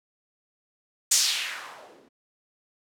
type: noise with low-pass filter sweep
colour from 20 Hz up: violet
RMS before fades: -28 dBFS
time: 1.11-2.09 s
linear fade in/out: 10 ms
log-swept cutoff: 7300 to 270 Hz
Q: 1.9
effects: none